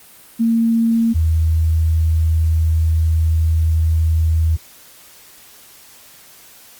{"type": "tone pair in turn", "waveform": "sine", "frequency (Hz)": [228.8, 80.47], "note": ["A#3", "E2"], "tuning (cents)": [-32, -41], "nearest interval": "octave + tritone", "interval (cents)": 1809, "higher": "first", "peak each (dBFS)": -12, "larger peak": "neither", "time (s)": [[0.39, 1.14], [1.14, 4.57]], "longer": "second", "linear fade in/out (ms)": 20, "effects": ["white hiss -44 dBFS RMS until 6.79 s", "Opus 32 kbps"]}